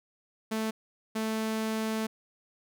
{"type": "tone bursts at uneven times", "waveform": "sawtooth", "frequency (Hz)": 220, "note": "A3", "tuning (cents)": 0, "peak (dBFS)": -25, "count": 2, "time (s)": [[0.51, 0.71], [1.15, 2.07]], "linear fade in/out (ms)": 10, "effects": []}